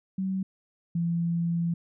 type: tone pair in turn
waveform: sine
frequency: 190.2 / 169.45 Hz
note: F#3 / E3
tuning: +48 / +48 cents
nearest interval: major second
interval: 200 cents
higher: first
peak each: -26 / -24 dBFS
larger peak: second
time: 0.18-0.43 / 0.95-1.74 s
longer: second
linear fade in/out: 5 ms
effects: none